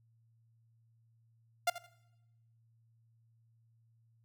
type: tone with echo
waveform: sawtooth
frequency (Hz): 698.5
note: F5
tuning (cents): 0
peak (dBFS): -23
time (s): 1.67-1.7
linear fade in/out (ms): 5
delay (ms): 83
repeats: 2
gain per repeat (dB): -14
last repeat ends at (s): 1.866
effects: noise-tail reverb RT60 0.9 s tail -20 dB re dry + added 114 Hz sine -66 dBFS peak until 4.24 s